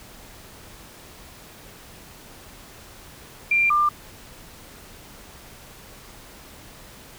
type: tone pair in turn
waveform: sine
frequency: 2377 / 1193.7 Hz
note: D7 / D6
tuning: +20 / +28 cents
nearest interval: octave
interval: 1192 cents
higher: first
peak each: -16 dBFS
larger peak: neither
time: 3.51-3.7 / 3.7-3.89 s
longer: neither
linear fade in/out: 5 ms
effects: pink hiss -45 dBFS RMS until 7.18 s